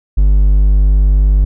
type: tone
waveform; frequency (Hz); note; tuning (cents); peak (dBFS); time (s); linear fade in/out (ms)
triangle; 49.82; G1; +29; -4; 0.17-1.45; 10
effects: none